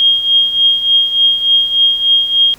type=tone with tremolo; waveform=sine; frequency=3240 Hz; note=G#7; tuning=43 cents flat; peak=-5 dBFS; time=0-2.54 s; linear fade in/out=0 ms; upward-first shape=triangle; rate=3.4 Hz; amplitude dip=75%; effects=pink hiss -43 dBFS RMS until 2.58 s